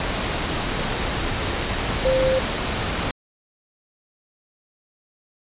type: tone in noise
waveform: sine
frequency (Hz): 523.3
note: C5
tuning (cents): 0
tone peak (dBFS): -17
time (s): 2.05-2.39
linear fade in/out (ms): 2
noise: pink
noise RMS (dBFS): -24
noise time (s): 0-3.11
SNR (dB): +4
effects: resampled to 8000 Hz